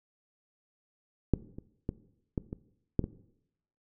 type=clicks; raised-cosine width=3 ms; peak=-10 / -28 / -18 / -17 / -24 / -12 / -20 dBFS; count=7; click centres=1.337 / 1.585 / 1.891 / 2.378 / 2.529 / 2.993 / 3.041 s; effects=noise-tail reverb RT60 0.8 s tail -18 dB re dry